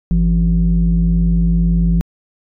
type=tone pair together; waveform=sine; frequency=50.76 / 170.2 Hz; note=G#1 / F3; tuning=-39 / -44 cents; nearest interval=octave + major sixth; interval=2095 cents; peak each=-12 dBFS; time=0.11-2.01 s; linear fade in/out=0 ms; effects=tanh soft clip ceiling -6 dBFS